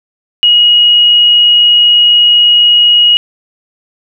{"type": "tone", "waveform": "sine", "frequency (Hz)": 2894, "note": "F#7", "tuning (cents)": -39, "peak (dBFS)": -3, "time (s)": [0.43, 3.17], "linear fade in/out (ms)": 0, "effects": []}